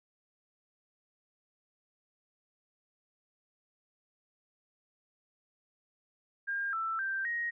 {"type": "tone with pitch steps", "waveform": "sine", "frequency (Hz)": [1607, 1329, 1570, 1879], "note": ["G6", "E6", "G6", "A#6"], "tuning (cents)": [43, 14, 2, 13], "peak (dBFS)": -31, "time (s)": [6.47, 7.51], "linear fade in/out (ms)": 20, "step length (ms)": 260, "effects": []}